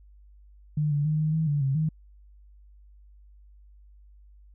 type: tone with pitch steps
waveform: sine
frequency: 150.6 / 145.2 / 153.7 / 154.8 / 159.4 / 145.4 / 135.2 / 156.6 Hz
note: D3 / D3 / D#3 / D#3 / D#3 / D3 / C#3 / D#3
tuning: +44 / -19 / -21 / -9 / +42 / -17 / -43 / +11 cents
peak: -22 dBFS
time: 0.77-1.89 s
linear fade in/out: 5 ms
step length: 140 ms
effects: added 50 Hz sine -50 dBFS peak until 4.54 s